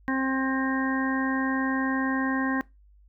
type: harmonic tone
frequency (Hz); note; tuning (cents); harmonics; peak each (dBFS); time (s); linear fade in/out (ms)
265.1; C4; +23; 1 / 2 / 3 / 4 / 6 / 7; -25 / -38 / -36 / -33 / -34 / -33; 0.08-2.61; 0
effects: noise-tail reverb RT60 0.2 s tail -21 dB re dry + added 50 Hz sine -53 dBFS peak until 3.08 s